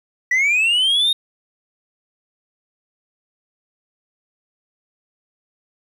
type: linear sweep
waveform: sine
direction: up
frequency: 1935 to 3729 Hz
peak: -11 dBFS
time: 0.31-1.13 s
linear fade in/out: 5 ms
effects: tanh soft clip ceiling -13 dBFS + 8-bit